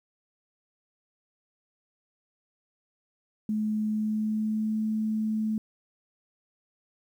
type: tone with pitch glide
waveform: sine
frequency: 214.4 to 217.3 Hz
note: A3 to A3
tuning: -45 to -21 cents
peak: -25 dBFS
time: 3.49-5.58 s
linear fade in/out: 2 ms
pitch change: +24 cents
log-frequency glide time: 3.89-4.8 s
effects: 10-bit